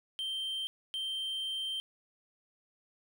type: tone bursts at uneven times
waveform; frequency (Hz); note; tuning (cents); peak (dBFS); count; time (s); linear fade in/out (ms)
triangle; 3136; G7; 0; -32; 2; 0.19-0.67 / 0.94-1.8; 0
effects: none